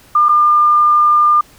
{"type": "tone with dropouts", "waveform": "sine", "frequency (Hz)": 1202, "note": "D6", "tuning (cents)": 40, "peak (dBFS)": -7, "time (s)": [0.15, 1.41], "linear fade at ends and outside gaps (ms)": 5, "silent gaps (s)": [0.286, 0.291], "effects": ["pink hiss -45 dBFS RMS until 1.58 s"]}